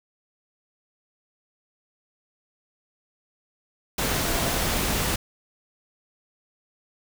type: tone in noise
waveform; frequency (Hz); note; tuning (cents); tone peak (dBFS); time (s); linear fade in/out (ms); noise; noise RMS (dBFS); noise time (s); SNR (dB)
sine; 679; F5; -49; -34; 4.26-4.49; 5; pink; -25; 3.98-5.16; -12
effects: none